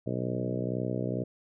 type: harmonic tone with a mistuned harmonic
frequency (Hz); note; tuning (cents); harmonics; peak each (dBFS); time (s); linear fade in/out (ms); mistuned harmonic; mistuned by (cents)
62.1; B1; +10; 2 / 3 / 4 / 5 / 6 / 7 / 8 / 9 / 10; -34 / -36 / -37 / -38 / -39 / -39 / -40 / -41 / -41; 0.06-1.24; 10; 2; -17
effects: none